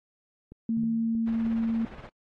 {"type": "click train", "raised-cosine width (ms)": 3, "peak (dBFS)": -32, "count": 4, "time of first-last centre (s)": [0.52, 1.466], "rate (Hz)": 3.17}
{"type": "tone", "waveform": "sine", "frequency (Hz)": 227.1, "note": "A#3", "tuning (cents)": -45, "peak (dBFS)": -24, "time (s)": [0.69, 1.85], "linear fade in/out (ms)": 2}
{"type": "tone with exponential decay", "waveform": "sine", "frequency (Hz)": 160, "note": "D#3", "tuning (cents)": 49, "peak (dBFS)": -34, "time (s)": [0.77, 1.51], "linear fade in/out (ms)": 0, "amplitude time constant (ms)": 160}
{"type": "noise with tremolo", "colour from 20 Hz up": "pink", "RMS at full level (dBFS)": -41, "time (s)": [1.27, 2.09], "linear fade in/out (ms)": 0, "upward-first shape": "sine", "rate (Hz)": 17, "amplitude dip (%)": 55}
{"effects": ["low-pass 2000 Hz 12 dB/octave", "AAC 32 kbps"]}